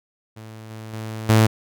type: tone with level steps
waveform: sawtooth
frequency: 110 Hz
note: A2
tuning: in tune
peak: -33 / -30 / -25 / -8 dBFS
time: 0.36-1.47 s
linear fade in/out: 10 ms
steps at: 0.7 / 0.93 / 1.29 s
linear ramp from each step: 5 ms
effects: none